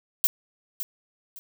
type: noise with echo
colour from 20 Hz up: violet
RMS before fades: -20 dBFS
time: 0.24-0.27 s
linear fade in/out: 0 ms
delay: 560 ms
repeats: 2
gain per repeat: -11 dB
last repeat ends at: 1.39 s
effects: none